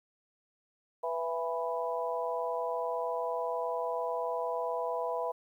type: harmonic tone with a mistuned harmonic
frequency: 164.81 Hz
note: E3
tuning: in tune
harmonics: 3 / 4 / 5 / 6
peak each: -35 / -35 / -41 / -36 dBFS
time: 1.03-5.32 s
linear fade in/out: 10 ms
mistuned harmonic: 4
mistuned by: +17 cents
effects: 11-bit